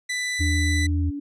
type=tone; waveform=sawtooth; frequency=1989 Hz; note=B6; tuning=12 cents sharp; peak=-21 dBFS; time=0.09-0.87 s; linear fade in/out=10 ms
type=tone with vibrato; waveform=sine; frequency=82.41 Hz; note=E2; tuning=in tune; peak=-20 dBFS; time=0.39-1.11 s; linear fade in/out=20 ms; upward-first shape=sine; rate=7 Hz; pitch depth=14 cents each way
type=tone with pitch glide; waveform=sine; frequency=292.6 to 286.2 Hz; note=D4 to D4; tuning=-6 to -45 cents; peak=-28 dBFS; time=0.4-1.2 s; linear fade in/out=10 ms; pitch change=-39 cents; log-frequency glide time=0.9-1.04 s
effects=resampled to 22050 Hz